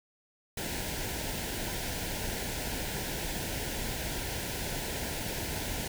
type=band-stop noise; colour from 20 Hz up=pink; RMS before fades=-35 dBFS; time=0.57-5.88 s; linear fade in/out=5 ms; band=1000 to 1400 Hz; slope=96 dB/octave; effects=none